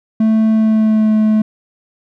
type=tone with pitch glide; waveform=triangle; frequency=220 to 216 Hz; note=A3 to A3; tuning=0 to -32 cents; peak=-7 dBFS; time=0.2-1.42 s; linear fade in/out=5 ms; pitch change=-32 cents; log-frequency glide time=0.52-1.13 s; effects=none